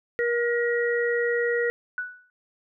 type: harmonic tone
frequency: 474.8 Hz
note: A#4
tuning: 32 cents sharp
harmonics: 1 / 3 / 4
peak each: -23 / -33 / -27 dBFS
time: 0.19-1.7 s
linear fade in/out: 0 ms
type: tone with exponential decay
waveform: sine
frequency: 1480 Hz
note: F#6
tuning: in tune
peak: -24 dBFS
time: 1.98-2.3 s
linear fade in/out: 1 ms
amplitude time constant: 69 ms
effects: none